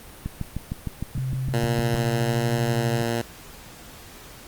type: click train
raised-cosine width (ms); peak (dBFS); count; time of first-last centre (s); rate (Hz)
5; -15; 12; 0.26-1.945; 6.53
type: tone with pitch glide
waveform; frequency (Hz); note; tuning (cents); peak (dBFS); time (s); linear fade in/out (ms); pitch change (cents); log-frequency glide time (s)
sine; 130.7 to 128.75; C3 to C3; -1 to -28; -24; 1.15-3.02; 2; -27; 1.73-2.65
type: tone with vibrato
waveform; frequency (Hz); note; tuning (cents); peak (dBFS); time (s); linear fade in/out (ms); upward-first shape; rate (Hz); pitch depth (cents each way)
10% pulse; 116.54; A#2; 0; -15; 1.53-3.22; 10; triangle; 1.3; 8
effects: pink hiss -44 dBFS RMS until 4.47 s + Opus 32 kbps